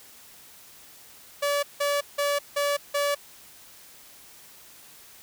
sawtooth tone bursts, 574 Hz, D5, 40 cents flat, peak -19 dBFS, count 5, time 1.42-3.15 s, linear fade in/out 10 ms, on 210 ms, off 170 ms, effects white hiss -50 dBFS RMS until 5.22 s

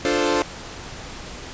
sawtooth chord, D minor seventh, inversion none, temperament equal, 293.7 / 349.2 / 440 / 523.3 Hz, D4 / F4 / A4 / C5, 0 / 0 / 0 / 0 cents, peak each -20 dBFS, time 0.05-0.42 s, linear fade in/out 0 ms, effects pink hiss -36 dBFS RMS until 1.53 s + resampled to 16000 Hz

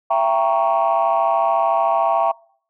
sine chord, E diminished seventh, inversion none, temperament equal with one note detuned, 670.4 / 784 / 932.3 / 1108.7 Hz, E5 / G5 / Bb5 / Db6, +29 / 0 / 0 / 0 cents, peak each -18 / -19 / -20 / -21 dBFS, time 0.1-2.32 s, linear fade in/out 10 ms, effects noise-tail reverb RT60 0.6 s tail -26 dB re dry + tanh soft clip ceiling -8 dBFS

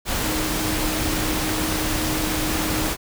sine tone in noise, 311.1 Hz, D#4, in tune, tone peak -27 dBFS, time 0.21-2.93 s, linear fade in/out 50 ms, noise pink, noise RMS -24 dBFS, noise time 0.05-2.97 s, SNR -6 dB, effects none

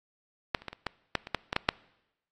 clicks, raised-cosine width 0.3 ms, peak -9 / -30 / -19 / -25 / -14 / -9 / -23 / -10 / -13 / -9 / -6 dBFS, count 11, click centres 0.548 / 0.62 / 0.683 / 0.73 / 0.867 / 1.153 / 1.271 / 1.347 / 1.529 / 1.564 / 1.689 s, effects noise-tail reverb RT60 0.9 s tail -23 dB re dry + AAC 32 kbps

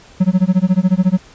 triangle tone with tremolo, 185.1 Hz, F#3, 1 cent sharp, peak -5 dBFS, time 0.2-1.18 s, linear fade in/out 10 ms, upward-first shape sine, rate 14 Hz, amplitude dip 100%, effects pink hiss -44 dBFS RMS until 1.34 s + resampled to 16000 Hz

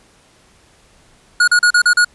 square tone bursts, 1446 Hz, F#6, 40 cents flat, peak -9 dBFS, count 6, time 1.4-2.047 s, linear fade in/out 5 ms, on 77 ms, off 37 ms, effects pink hiss -51 dBFS RMS until 2.14 s + resampled to 24000 Hz

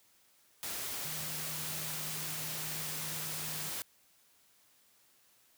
sine tone in noise, 155.56 Hz, D#3, in tune, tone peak -47 dBFS, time 1.05-3.69 s, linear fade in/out 0 ms, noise white, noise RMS -39 dBFS, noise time 0.63-3.82 s, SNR -11 dB, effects white hiss -67 dBFS RMS until 5.57 s + high-pass 60 Hz 12 dB/octave

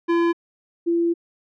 square / sine tone pair in turn, 339.3 / 339.3 Hz, F4 / F4, -50 / -50 cents, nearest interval unison, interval 0 cents, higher neither, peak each -17 dBFS, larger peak neither, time 0.08-0.33 / 0.86-1.14 s, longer second, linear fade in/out 20 ms, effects low-pass 2000 Hz 12 dB/octave

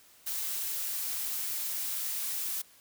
blue noise, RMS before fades -34 dBFS, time 0.26-2.62 s, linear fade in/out 10 ms, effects white hiss -59 dBFS RMS until 2.8 s

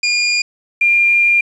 25% pulse / sine tone pair in turn, 2420 / 2398 Hz, D#7 / D7, -49 / +36 cents, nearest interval unison, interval 15 cents, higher first, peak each -9 dBFS, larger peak neither, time 0.03-0.42 / 0.81-1.41 s, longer second, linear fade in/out 5 ms, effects resampled to 22050 Hz + 7-bit

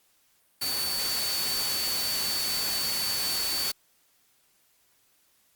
sine tone in noise, 4498 Hz, C#8, 24 cents sharp, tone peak -29 dBFS, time 0.61-3.72 s, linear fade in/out 10 ms, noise white, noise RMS -31 dBFS, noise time 0.61-3.72 s, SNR -1 dB, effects white hiss -66 dBFS RMS until 5.55 s + Opus 48 kbps

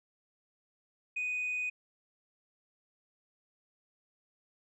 sine tone, 2489 Hz, D#7, in tune, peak -30 dBFS, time 1.16-1.7 s, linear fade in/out 10 ms, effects tanh soft clip ceiling -29 dBFS

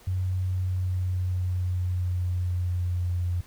sine tone with pitch glide, 92.5 to 88.48 Hz, F#2 to F2, 0 to +23 cents, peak -24 dBFS, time 0.07-3.41 s, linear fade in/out 5 ms, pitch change -77 cents, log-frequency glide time 0.38-3.29 s, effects pink hiss -54 dBFS RMS until 3.46 s

